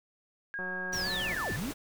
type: tone with pitch glide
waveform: sine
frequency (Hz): 1632 to 1759.3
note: G#6 to A6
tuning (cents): -31 to -1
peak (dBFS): -34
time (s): 0.54-1.56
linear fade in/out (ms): 0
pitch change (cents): +130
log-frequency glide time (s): 1.01-1.12
type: click train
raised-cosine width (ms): 1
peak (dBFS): -29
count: 137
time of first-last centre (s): 0.59-1.329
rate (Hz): 184
type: noise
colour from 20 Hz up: pink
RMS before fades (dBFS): -40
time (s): 0.92-1.74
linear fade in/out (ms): 20
type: linear two-way sweep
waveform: sine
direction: down then up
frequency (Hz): 5860 to 80.5 to 310.2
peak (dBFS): -33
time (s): 0.93-1.71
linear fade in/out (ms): 0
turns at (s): 1.53
effects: none